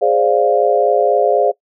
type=chord; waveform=sine; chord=D half-diminished seventh; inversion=second; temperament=equal; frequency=415.3 / 523.3 / 587.3 / 698.5 Hz; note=Ab4 / C5 / D5 / F5; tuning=0 / 0 / 0 / 0 cents; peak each=-16 dBFS; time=0.01-1.52 s; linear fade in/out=20 ms; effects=noise-tail reverb RT60 0.1 s tail -21 dB re dry